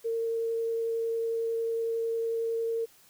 sine tone with vibrato, 456.9 Hz, A#4, 35 cents flat, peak -27 dBFS, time 0.04-2.86 s, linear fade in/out 20 ms, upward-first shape triangle, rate 11 Hz, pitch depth 8 cents each way, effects white hiss -59 dBFS RMS until 3.09 s

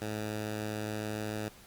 10% pulse tone, 106.9 Hz, A2, 49 cents flat, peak -26 dBFS, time 0.01-1.49 s, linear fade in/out 10 ms, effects pink hiss -55 dBFS RMS until 1.66 s + Opus 48 kbps

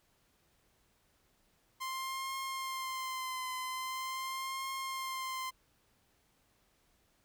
sawtooth tone with vibrato, 1046.5 Hz, C6, in tune, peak -33 dBFS, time 1.8-5.51 s, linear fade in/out 20 ms, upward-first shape triangle, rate 0.43 Hz, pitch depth 38 cents each way, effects pink hiss -72 dBFS RMS until 7.24 s

